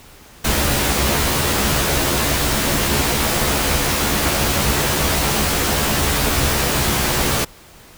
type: noise with comb filter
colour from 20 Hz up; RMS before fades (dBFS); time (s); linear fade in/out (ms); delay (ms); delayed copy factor
pink; -18; 0.44-7.45; 10; 14; +0.85
effects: pink hiss -44 dBFS RMS until 7.97 s